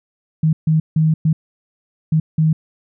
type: tone bursts at uneven times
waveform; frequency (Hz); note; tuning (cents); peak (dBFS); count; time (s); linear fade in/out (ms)
sine; 157.7; D#3; +24; -11; 6; 0.43-0.53 / 0.67-0.8 / 0.96-1.14 / 1.25-1.33 / 2.12-2.2 / 2.38-2.53; 5
effects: none